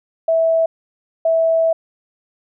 sine tone pair in turn, 654 / 654 Hz, E5 / E5, -14 / -14 cents, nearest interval unison, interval 0 cents, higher neither, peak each -12 dBFS, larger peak neither, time 0.28-0.66 / 1.25-1.73 s, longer second, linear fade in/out 5 ms, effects none

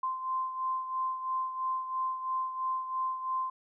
sine beating tone pair, 1040 / 1043 Hz, C6 / C6, -11 / -6 cents, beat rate 3 Hz, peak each -31 / -38 dBFS, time 0.03-3.5 s, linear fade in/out 5 ms, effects none

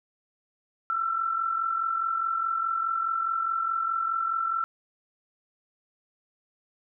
sine tone with amplitude modulation, 1342 Hz, E6, 31 cents sharp, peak -22 dBFS, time 0.9-4.64 s, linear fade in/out 0 ms, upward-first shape sine, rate 44.8 Hz, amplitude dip 60%, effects none

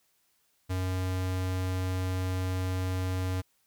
square tone, 92.6 Hz, F#2, 2 cents sharp, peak -29 dBFS, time 0.69-3.42 s, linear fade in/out 20 ms, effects white hiss -71 dBFS RMS until 3.66 s

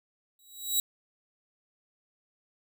10% pulse tone with exponential growth, 3880 Hz, B7, 31 cents flat, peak -14 dBFS, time 0.39-0.8 s, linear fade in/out 2 ms, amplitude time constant 87 ms, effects none

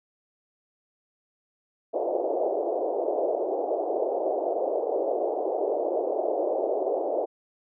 white band-pass noise, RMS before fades -27 dBFS, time 1.93-7.26 s, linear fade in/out 20 ms, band 350 to 700 Hz, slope 48 dB/octave, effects none

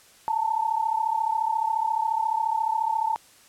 sine tone pair together, 873.7 / 908 Hz, A5 / A#5, -12 / -46 cents, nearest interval minor second, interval 66 cents, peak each -25 dBFS, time 0.28-3.16 s, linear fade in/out 0 ms, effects white hiss -54 dBFS RMS until 3.48 s + low-pass 11000 Hz 12 dB/octave

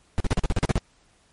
brown noise bursts, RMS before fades -20 dBFS, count 10, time 0.18-0.779 s, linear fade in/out 0 ms, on 23 ms, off 41 ms, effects pink hiss -61 dBFS RMS until 1.32 s + MP3 48 kbps

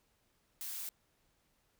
blue noise, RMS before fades -42 dBFS, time 0.61-0.89 s, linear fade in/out 0 ms, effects pink hiss -75 dBFS RMS until 1.79 s

